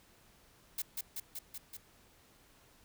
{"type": "noise with echo", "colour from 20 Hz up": "blue", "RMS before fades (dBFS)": -36, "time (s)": [0.78, 0.82], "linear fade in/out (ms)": 5, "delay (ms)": 190, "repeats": 5, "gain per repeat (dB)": -2, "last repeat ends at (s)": 1.77, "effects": ["pink hiss -64 dBFS RMS until 2.84 s"]}